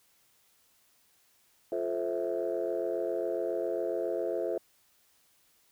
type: chord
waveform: sine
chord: F major seventh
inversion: none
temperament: just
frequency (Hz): 349.2 / 436.5 / 523.8 / 654.8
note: F4 / A4 / C5 / E5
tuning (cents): 0 / -14 / +2 / -12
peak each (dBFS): -34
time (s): 1.72-4.58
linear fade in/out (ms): 2
effects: tanh soft clip ceiling -21 dBFS + white hiss -67 dBFS RMS until 5.71 s